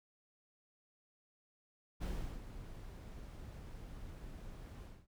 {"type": "noise with ADSR envelope", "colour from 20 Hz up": "brown", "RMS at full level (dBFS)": -38, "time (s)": [2, 5.07], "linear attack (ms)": 27, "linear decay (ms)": 370, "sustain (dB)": -11, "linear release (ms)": 230, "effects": []}